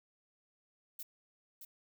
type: noise with echo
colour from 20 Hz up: violet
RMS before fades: -44 dBFS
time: 0.99-1.03 s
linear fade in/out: 5 ms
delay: 620 ms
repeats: 1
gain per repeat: -6 dB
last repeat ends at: 1.65 s
effects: none